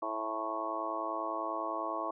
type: harmonic tone with a mistuned harmonic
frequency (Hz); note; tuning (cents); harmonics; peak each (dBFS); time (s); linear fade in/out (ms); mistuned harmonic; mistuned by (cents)
110; A2; 0; 3 / 4 / 5 / 6 / 7 / 8 / 9 / 10; -42 / -47 / -44 / -39 / -47 / -42 / -42 / -37; 0.02-2.11; 5; 7; +60
effects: none